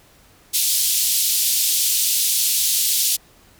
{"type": "band-pass noise", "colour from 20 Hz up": "white", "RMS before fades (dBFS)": -19, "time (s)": [0.53, 3.17], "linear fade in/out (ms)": 20, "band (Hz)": [3200, 15000], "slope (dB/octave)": 24, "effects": ["pink hiss -52 dBFS RMS until 3.59 s"]}